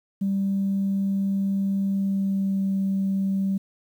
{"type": "tone with pitch glide", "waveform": "sine", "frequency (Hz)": [196, 194.08], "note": ["G3", "G3"], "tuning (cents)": [0, -17], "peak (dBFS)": -20, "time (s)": [0.21, 3.58], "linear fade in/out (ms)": 10, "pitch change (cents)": -17, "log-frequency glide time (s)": [1.93, 2.7], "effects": ["tanh soft clip ceiling -17 dBFS", "9-bit"]}